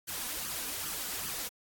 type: noise with flanger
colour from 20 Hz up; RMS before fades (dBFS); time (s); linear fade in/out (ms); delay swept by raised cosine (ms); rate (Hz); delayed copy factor
white; -37; 0.07-1.49; 20; 0.63 to 4.13; 2.5; +0.7
effects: AAC 64 kbps